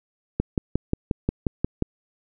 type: click train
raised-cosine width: 3 ms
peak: -8 dBFS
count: 9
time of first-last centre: 0.4-1.823 s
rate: 5.62 Hz
effects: none